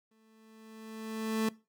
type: tone with exponential growth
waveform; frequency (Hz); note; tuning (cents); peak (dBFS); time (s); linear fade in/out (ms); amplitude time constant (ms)
30% pulse; 220.5; A3; +4; -24; 0.11-1.49; 5; 300
effects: noise-tail reverb RT60 0.3 s tail -21 dB re dry